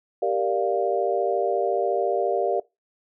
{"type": "chord", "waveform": "sine", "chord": "G minor seventh", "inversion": "none", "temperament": "equal", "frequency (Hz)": [392, 466.2, 587.3, 698.5], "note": ["G4", "Bb4", "D5", "F5"], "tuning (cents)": [0, 0, 0, 0], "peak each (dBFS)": -26, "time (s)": [0.22, 2.6], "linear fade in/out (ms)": 5, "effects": ["noise-tail reverb RT60 0.2 s tail -21 dB re dry"]}